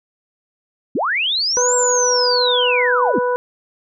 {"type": "linear two-way sweep", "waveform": "sine", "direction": "up then down", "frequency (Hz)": [174.8, 7550, 174.8], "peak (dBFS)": -16, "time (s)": [0.95, 3.19], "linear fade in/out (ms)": 5, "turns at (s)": 1.75}
{"type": "harmonic tone", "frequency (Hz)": 493.9, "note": "B4", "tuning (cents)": 0, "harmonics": [1, 2, 3], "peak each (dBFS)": [-17, -21, -27], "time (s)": [1.57, 3.36], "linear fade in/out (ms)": 0}
{"effects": []}